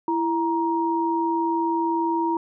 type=tone pair together; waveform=sine; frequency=332.7 / 941 Hz; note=E4 / A#5; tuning=+16 / +16 cents; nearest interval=octave + tritone; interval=1800 cents; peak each=-23 / -23 dBFS; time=0.08-2.37 s; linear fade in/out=2 ms; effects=none